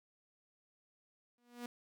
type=tone with exponential growth; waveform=sawtooth; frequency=241.4 Hz; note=B3; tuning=39 cents flat; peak=-36 dBFS; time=1.38-1.66 s; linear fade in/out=2 ms; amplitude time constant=59 ms; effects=none